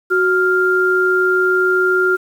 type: tone pair together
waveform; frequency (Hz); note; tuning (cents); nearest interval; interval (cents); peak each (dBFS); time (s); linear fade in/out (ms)
sine; 370 / 1396.9; F#4 / F6; 0 / 0; octave + major seventh; 2300; -15 / -14; 0.1-2.17; 20
effects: 7-bit